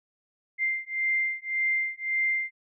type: beating tone pair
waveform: sine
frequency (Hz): 2093 / 2094.8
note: C7 / C7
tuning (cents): 0 / +1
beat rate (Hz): 1.8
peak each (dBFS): -28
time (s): 0.58-2.51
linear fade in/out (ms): 50
effects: none